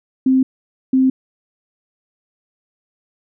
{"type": "tone pair in turn", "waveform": "sine", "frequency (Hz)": [261.6, 261.6], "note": ["C4", "C4"], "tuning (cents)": [0, 0], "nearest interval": "unison", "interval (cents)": 0, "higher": "neither", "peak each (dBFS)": -10, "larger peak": "neither", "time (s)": [[0.26, 0.43], [0.93, 1.1]], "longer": "neither", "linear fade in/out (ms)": 5, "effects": []}